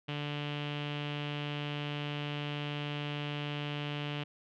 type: tone with low-pass filter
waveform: sawtooth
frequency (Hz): 146.5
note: D3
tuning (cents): -4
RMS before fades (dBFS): -37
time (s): 0.08-4.24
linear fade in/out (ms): 10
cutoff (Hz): 3000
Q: 4.9
effects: none